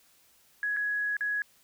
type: tone with dropouts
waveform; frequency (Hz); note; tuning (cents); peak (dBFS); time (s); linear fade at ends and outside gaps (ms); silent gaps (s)
sine; 1673; G#6; +12; -27; 0.63-1.42; 1; 0.765-0.769 / 1.168-1.208
effects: white hiss -63 dBFS RMS until 1.63 s